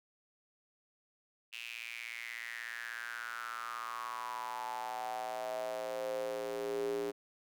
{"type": "tone with high-pass filter sweep", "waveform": "square", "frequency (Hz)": 58.27, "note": "A#1", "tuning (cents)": 0, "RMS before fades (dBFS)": -40, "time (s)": [1.52, 7.12], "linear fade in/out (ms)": 20, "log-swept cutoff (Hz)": [2700, 370], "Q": 7.1, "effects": []}